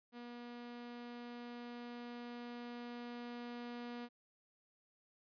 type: tone with level ramp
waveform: sawtooth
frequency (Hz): 240.4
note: B3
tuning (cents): -46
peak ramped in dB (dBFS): -44 to -40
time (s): 0.12-4.09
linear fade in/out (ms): 50
effects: resampled to 11025 Hz